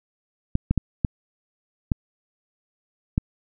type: clicks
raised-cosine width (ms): 5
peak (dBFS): -7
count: 6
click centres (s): 0.554 / 0.71 / 0.777 / 1.048 / 1.918 / 3.179
effects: none